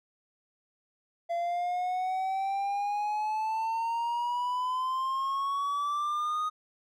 triangle exponential sweep, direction up, 680 to 1248 Hz, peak -26 dBFS, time 1.29-6.5 s, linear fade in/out 20 ms, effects none

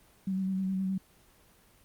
sine tone with vibrato, 190 Hz, F#3, 46 cents sharp, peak -28 dBFS, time 0.27-0.98 s, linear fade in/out 5 ms, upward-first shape square, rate 9.6 Hz, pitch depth 20 cents each way, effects pink hiss -61 dBFS RMS until 1.84 s + Opus 24 kbps

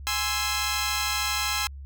10% pulse chord, Ab augmented, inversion none, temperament equal, 830.6 / 1046.5 / 1318.5 Hz, Ab5 / C6 / E6, 0 / 0 / 0 cents, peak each -22 / -21 / -21 dBFS, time 0.07-1.67 s, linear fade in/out 0 ms, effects added 69 Hz sine -37 dBFS peak until 1.85 s

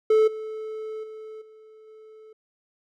triangle tone with level steps, 435.8 Hz, A4, 17 cents flat, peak -13 / -29 / -35 / -45 / -43 dBFS, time 0.1-2.33 s, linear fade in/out 5 ms, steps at 0.27 / 1.03 / 1.41 / 1.87 s, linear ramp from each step 10 ms, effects none

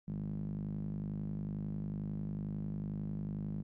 sawtooth tone with band-pass filter, 51.1 Hz, G#1, 27 cents flat, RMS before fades -39 dBFS, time 0.07-3.63 s, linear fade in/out 20 ms, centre 180 Hz, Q 5.7, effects none

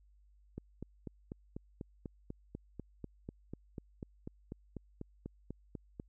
click train, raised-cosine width 3 ms, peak -29 dBFS, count 23, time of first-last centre 0.58-5.999 s, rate 4.06 Hz, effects added 50 Hz sine -62 dBFS peak until 6.08 s

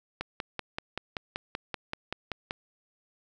click train, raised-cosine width 0.3 ms, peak -16 dBFS, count 13, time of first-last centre 0.21-2.509 s, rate 5.22 Hz, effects none

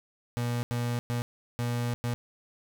35% pulse tone bursts at uneven times, 120 Hz, B2, 49 cents flat, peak -26 dBFS, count 5, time 0.37-0.63 / 0.71-0.99 / 1.1-1.22 / 1.59-1.94 / 2.04-2.14 s, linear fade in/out 0 ms, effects none

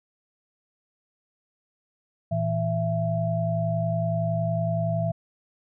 sine tone cluster, 113.6 / 164.4 / 667 Hz, A#2 / E3 / E5, -44 / -4 / +20 cents, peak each -27 dBFS, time 2.31-5.12 s, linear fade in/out 10 ms, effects none

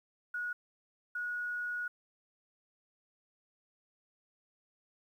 sine tone bursts at uneven times, 1455 Hz, F#6, 29 cents flat, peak -34 dBFS, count 2, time 0.34-0.53 / 1.15-1.88 s, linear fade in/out 5 ms, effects 11-bit

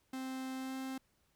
45% pulse tone with pitch glide, 261.6 to 263.7 Hz, C4 to C4, 0 to +14 cents, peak -39 dBFS, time 0.13-0.98 s, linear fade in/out 5 ms, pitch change +14 cents, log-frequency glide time 0.55-0.76 s, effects pink hiss -75 dBFS RMS until 1.35 s

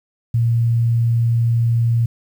sine tone, 116.54 Hz, A#2, in tune, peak -13 dBFS, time 0.34-2.06 s, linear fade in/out 5 ms, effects 8-bit

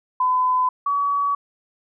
sine tone pair in turn, 1011 / 1134.8 Hz, B5 / C#6, +40 / +40 cents, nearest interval major second, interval 200 cents, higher second, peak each -16 / -18 dBFS, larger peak first, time 0.2-0.69 / 0.86-1.35 s, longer neither, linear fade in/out 5 ms, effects none

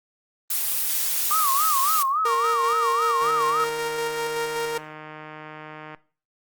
blue noise, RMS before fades -24 dBFS, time 0.5-2.03 s, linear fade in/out 5 ms
sine tone with vibrato, 1172 Hz, D6, 4 cents flat, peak -20 dBFS, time 1.31-3.64 s, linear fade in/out 0 ms, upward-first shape sine, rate 3.6 Hz, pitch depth 170 cents each way
sawtooth tone with tremolo, 464.9 Hz, A#4, 5 cents flat, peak -20 dBFS, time 2.25-4.78 s, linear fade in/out 5 ms, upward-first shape square, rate 5.2 Hz, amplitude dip 25%
click train, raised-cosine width 0.5 ms, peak -24 dBFS, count 421, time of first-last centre 3.22-5.947 s, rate 154 Hz
effects noise-tail reverb RT60 0.4 s tail -18 dB re dry + Opus 24 kbps

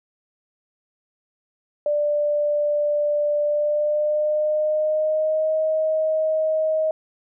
sine tone with pitch glide, 590 to 628.7 Hz, D5 to D#5, +8 to +18 cents, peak -18 dBFS, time 1.86-6.91 s, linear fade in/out 2 ms, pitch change +110 cents, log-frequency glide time 3.43-5.55 s, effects none

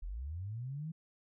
sine linear sweep, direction up, 36.61 to 164.81 Hz, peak -38 dBFS, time 0.02-0.92 s, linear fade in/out 10 ms, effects none

